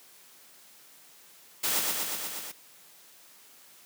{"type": "noise with echo", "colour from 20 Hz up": "white", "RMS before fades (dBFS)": -28, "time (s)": [1.63, 1.8], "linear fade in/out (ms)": 10, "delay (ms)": 120, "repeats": 6, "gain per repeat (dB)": -2, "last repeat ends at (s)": 2.52, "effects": ["white hiss -55 dBFS RMS until 3.85 s", "high-pass 150 Hz 12 dB/octave"]}